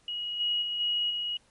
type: tone with level steps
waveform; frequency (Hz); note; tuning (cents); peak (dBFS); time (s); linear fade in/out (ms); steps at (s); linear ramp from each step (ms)
sine; 2900; F#7; -35; -31 / -25 / -29 / -25 / -29; 0.08-1.37; 2; 0.39 / 0.61 / 0.79 / 1.09; 20
effects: pink hiss -64 dBFS RMS until 1.5 s + MP3 48 kbps